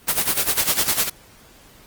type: noise with tremolo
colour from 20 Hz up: white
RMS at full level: -17 dBFS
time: 0.07-1.1 s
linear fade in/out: 20 ms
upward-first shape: sine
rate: 9.9 Hz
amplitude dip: 80%
effects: pink hiss -49 dBFS RMS until 1.86 s + Opus 24 kbps